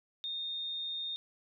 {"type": "tone", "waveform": "sine", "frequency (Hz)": 3667, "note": "A#7", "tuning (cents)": -29, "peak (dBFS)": -35, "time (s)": [0.24, 1.16], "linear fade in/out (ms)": 0, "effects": []}